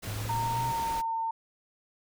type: noise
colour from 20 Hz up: pink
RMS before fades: -39 dBFS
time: 0.02-1.02 s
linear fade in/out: 20 ms
type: linear sweep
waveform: sine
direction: up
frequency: 102.4 to 125.2 Hz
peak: -33 dBFS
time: 0.07-0.72 s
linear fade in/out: 5 ms
type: tone with pitch glide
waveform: sine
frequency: 921 to 904.7 Hz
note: A#5 to A5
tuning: -21 to +48 cents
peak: -28 dBFS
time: 0.29-1.31 s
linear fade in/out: 5 ms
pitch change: -31 cents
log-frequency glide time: 0.66-1.16 s
effects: none

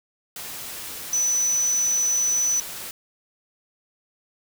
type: tone in noise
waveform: sine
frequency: 5980 Hz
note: F#8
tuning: 17 cents sharp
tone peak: -19 dBFS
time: 1.13-2.6 s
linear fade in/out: 2 ms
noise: white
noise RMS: -35 dBFS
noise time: 0.36-2.91 s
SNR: +13 dB
effects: none

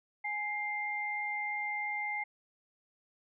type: tone pair together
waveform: sine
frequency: 833.8 / 2101 Hz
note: G#5 / C7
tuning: +7 / +7 cents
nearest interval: octave + major third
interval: 1600 cents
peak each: -38 / -34 dBFS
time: 0.24-2.24 s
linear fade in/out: 10 ms
effects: none

